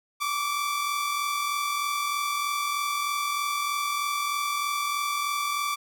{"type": "tone pair together", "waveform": "sawtooth", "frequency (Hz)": [1126.8, 1170], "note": ["C#6", "D6"], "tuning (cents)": [28, -7], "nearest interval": "minor second", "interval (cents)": 65, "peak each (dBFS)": [-30, -23], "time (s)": [0.2, 5.76], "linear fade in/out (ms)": 20, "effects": []}